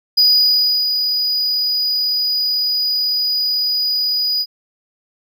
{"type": "tone with ADSR envelope", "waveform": "triangle", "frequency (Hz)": 4931, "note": "D#8", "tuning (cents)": -16, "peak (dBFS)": -7, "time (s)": [0.17, 4.46], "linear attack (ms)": 11, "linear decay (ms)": 680, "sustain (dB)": -7, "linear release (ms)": 50, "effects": []}